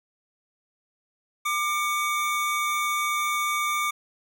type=tone pair together; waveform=square; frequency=1192.4 / 2251 Hz; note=D6 / C#7; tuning=+26 / +26 cents; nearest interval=major seventh; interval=1100 cents; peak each=-26 / -29 dBFS; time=1.45-3.91 s; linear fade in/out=10 ms; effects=none